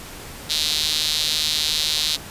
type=tone with high-pass filter; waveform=sawtooth; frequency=154.2 Hz; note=D#3; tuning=15 cents flat; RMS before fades=-22 dBFS; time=0.49-2.17 s; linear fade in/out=20 ms; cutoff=3900 Hz; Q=3.9; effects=pink hiss -37 dBFS RMS until 2.3 s + resampled to 32000 Hz